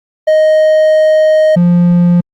triangle tone pair in turn, 623 / 174.82 Hz, D#5 / F3, +2 / +2 cents, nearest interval octave + minor seventh, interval 2200 cents, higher first, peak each -3 dBFS, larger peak neither, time 0.27-1.56 / 1.56-2.21 s, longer first, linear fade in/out 10 ms, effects Opus 32 kbps

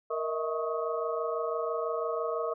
sine tone cluster, 466.8 / 625 / 651 / 1102 / 1263 Hz, A#4 / D#5 / E5 / C#6 / D#6, +2 / +8 / -22 / -11 / +26 cents, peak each -32 / -37 / -36 / -37 / -38 dBFS, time 0.1-2.54 s, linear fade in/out 10 ms, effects none

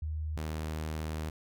sine / sawtooth tone pair in turn, 77.6 / 78.09 Hz, D#2 / D#2, -4 / +7 cents, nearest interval unison, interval 11 cents, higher second, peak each -32 / -30 dBFS, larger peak second, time 0.02-0.37 / 0.37-1.3 s, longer second, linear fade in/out 5 ms, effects none

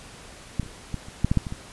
clicks, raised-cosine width 5 ms, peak -11 / -25 / -30 / -16 / -28 / -7 / -8 / -7 / -19 / -19 dBFS, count 10, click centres 0.597 / 0.631 / 0.663 / 0.943 / 1.085 / 1.246 / 1.315 / 1.373 / 1.468 / 1.524 s, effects pink hiss -45 dBFS RMS until 1.72 s + resampled to 24000 Hz

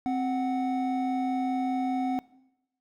triangle tone pair together, 261.6 / 739.9 Hz, C4 / F#5, 0 / 0 cents, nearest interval octave + tritone, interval 1800 cents, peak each -25 / -28 dBFS, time 0.06-2.19 s, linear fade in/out 0 ms, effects noise-tail reverb RT60 0.9 s tail -21 dB re dry

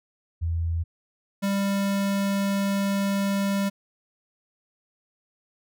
sine / square tone pair in turn, 83.3 / 198.12 Hz, E2 / G3, +19 / +19 cents, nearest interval octave + minor third, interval 1500 cents, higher second, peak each -23 dBFS, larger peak neither, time 0.41-0.84 / 1.42-3.7 s, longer second, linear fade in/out 20 ms, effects none

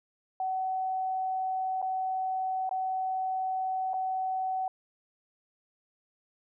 sine tone with dropouts, 754 Hz, F#5, 32 cents sharp, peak -28 dBFS, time 0.4-4.68 s, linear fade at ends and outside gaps 2 ms, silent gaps 1.817-1.825 / 2.693-2.711 / 3.934-3.94 s, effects none

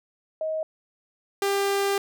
sine / sawtooth tone pair in turn, 631 / 397.5 Hz, D#5 / G4, +24 / +24 cents, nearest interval minor sixth, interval 800 cents, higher first, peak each -25 / -18 dBFS, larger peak second, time 0.41-0.63 / 1.42-1.98 s, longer second, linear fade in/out 2 ms, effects none

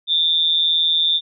sine tone with amplitude modulation, 3580 Hz, A7, 29 cents sharp, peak -11 dBFS, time 0.07-1.21 s, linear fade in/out 50 ms, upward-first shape sine, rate 162 Hz, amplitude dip 75%, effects none

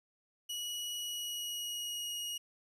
sawtooth tone with pitch glide, 2919 to 2882 Hz, F#7 to F#7, -24 to -46 cents, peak -34 dBFS, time 0.49-2.38 s, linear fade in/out 10 ms, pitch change -22 cents, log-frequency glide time 0.97-2.16 s, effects resampled to 32000 Hz + 12-bit

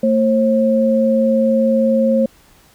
sine tone pair together, 225.6 / 536.6 Hz, A3 / C5, +44 / +44 cents, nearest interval octave + minor third, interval 1500 cents, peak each -14 dBFS, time 0.03-2.26 s, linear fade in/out 5 ms, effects pink hiss -50 dBFS RMS until 2.74 s

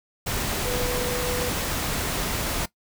sine tone in noise, 493.9 Hz, B4, in tune, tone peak -28 dBFS, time 0.65-1.5 s, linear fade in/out 10 ms, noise pink, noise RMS -27 dBFS, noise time 0.26-2.66 s, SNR -4 dB, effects noise-tail reverb RT60 0.1 s tail -18 dB re dry

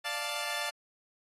10% pulse chord, D minor, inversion none, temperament equal, 587.3 / 698.5 / 880 Hz, D5 / F5 / A5, 0 / 0 / 0 cents, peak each -29 dBFS, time 0.04-0.71 s, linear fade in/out 20 ms, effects AAC 32 kbps

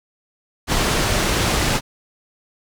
pink low-pass noise, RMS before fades -19 dBFS, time 0.67-1.81 s, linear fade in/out 50 ms, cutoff 8200 Hz, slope 12 dB/octave, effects none

